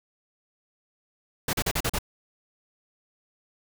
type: noise bursts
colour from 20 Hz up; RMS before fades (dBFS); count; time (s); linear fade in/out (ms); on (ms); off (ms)
pink; -26; 6; 1.48-1.987; 5; 52; 39
effects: none